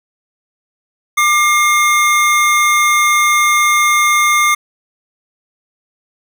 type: tone pair together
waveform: square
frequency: 1195 / 2131 Hz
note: D6 / C7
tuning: +30 / +31 cents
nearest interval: minor seventh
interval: 1001 cents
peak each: -13 / -13 dBFS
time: 1.17-4.55 s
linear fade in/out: 10 ms
effects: none